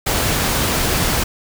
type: noise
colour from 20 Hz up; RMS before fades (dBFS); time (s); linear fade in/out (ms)
pink; -18; 0.06-1.24; 10
effects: none